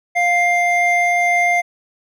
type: tone pair together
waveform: triangle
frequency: 701 / 2101 Hz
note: F5 / C7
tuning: +6 / +7 cents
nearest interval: octave + perfect fifth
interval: 1901 cents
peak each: -14 dBFS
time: 0.15-1.62 s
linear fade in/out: 20 ms
effects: none